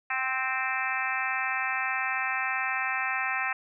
harmonic tone with a mistuned harmonic, 261.6 Hz, C4, in tune, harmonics 3 / 4 / 5 / 6 / 7 / 8 / 9 / 10, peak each -35 / -36 / -35 / -36 / -32 / -38 / -35 / -35 dBFS, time 0.1-3.53 s, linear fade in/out 5 ms, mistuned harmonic 3, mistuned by -16 cents, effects none

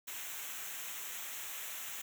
white noise with comb filter, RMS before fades -43 dBFS, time 0.07-2.02 s, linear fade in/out 10 ms, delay 0.21 ms, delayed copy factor -0.7, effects none

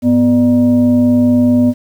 sine tone with frequency modulation, 246.9 Hz, B3, in tune, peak -7 dBFS, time 0.02-1.74 s, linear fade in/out 50 ms, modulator 349 Hz, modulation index 0.49, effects 7-bit

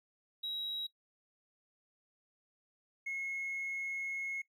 triangle tone pair in turn, 3849 / 2171 Hz, B7 / C#7, -45 / -37 cents, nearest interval minor seventh, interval 992 cents, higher first, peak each -33 / -33 dBFS, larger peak neither, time 0.43-0.87 / 3.06-4.42 s, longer second, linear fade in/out 10 ms, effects noise-tail reverb RT60 0.1 s tail -20 dB re dry + tanh soft clip ceiling -32 dBFS

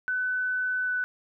sine tone with pitch glide, 1504 to 1494.5 Hz, F#6 to F#6, +28 to +17 cents, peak -25 dBFS, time 0.08-1.04 s, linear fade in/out 0 ms, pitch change -11 cents, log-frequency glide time 0.82-0.9 s, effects none

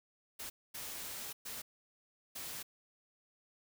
white noise bursts at uneven times, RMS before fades -44 dBFS, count 4, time 0.39-0.5 / 0.74-1.33 / 1.45-1.62 / 2.35-2.63 s, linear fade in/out 10 ms, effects none

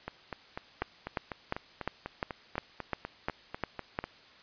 two click trains, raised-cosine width 0.5 ms, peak -15 / -21 dBFS, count 10 / 17, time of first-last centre 0.82-3.989 / 0.08-4.04 s, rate 2.84 / 4.04 Hz, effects white hiss -56 dBFS RMS until 4.42 s + resampled to 11025 Hz

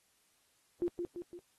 sine tone with echo, 349.2 Hz, F4, in tune, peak -29 dBFS, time 0.82-0.88 s, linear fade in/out 0 ms, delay 170 ms, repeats 3, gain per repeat -5 dB, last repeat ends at 1.39 s, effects white hiss -72 dBFS RMS until 1.58 s + AAC 32 kbps

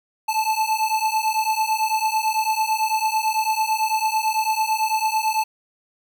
square beating tone pair, 869 / 878 Hz, A5 / A5, -22 / -4 cents, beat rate 9 Hz, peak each -23 dBFS, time 0.28-5.44 s, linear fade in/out 10 ms, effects none

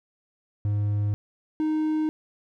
triangle tone pair in turn, 103.3 / 310.3 Hz, G#2 / D#4, -9 / -5 cents, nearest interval octave + perfect fifth, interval 1904 cents, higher second, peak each -20 dBFS, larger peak neither, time 0.65-1.14 / 1.6-2.09 s, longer neither, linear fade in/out 0 ms, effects none

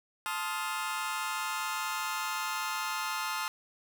sawtooth chord, F dominant seventh, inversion first, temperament just, 873.1 / 1047.7 / 1257.2 / 1396.9 Hz, A5 / C6 / Eb6 / F6, -14 / +2 / +18 / 0 cents, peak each -34 dBFS, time 0.26-3.48 s, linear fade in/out 0 ms, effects none

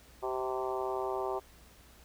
harmonic tone with a mistuned harmonic, 129.2 Hz, C3, 21 cents flat, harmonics 3 / 4 / 5 / 6 / 7 / 8 / 9, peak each -35 / -42 / -39 / -40 / -40 / -43 / -44 dBFS, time 0.22-1.4 s, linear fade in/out 20 ms, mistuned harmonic 4, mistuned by +22 cents, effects added 60 Hz sine -59 dBFS peak until 2.04 s + pink hiss -59 dBFS RMS until 2.04 s

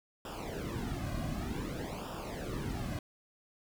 brown noise with flanger, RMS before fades -38 dBFS, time 0.25-2.99 s, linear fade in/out 2 ms, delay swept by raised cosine 0.47 to 2.27 ms, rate 0.54 Hz, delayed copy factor -0.85, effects none

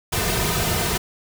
pink noise with comb filter, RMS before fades -22 dBFS, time 0.12-0.98 s, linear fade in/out 10 ms, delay 3.6 ms, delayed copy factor -0.75, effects none

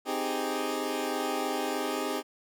20% pulse chord, Ab major seventh, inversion first, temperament equal, 261.6 / 311.1 / 392 / 415.3 Hz, C4 / Eb4 / G4 / Ab4, 0 / 0 / 0 / 0 cents, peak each -30 dBFS, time 0.05-2.23 s, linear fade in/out 50 ms, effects none

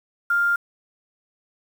sine tone with quantisation, 1400 Hz, F6, 4 cents sharp, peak -17 dBFS, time 0.3-0.56 s, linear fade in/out 5 ms, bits 7, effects none

